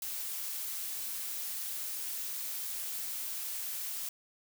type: noise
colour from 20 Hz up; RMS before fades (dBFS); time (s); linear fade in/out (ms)
blue; -38; 0.02-4.09; 2
effects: none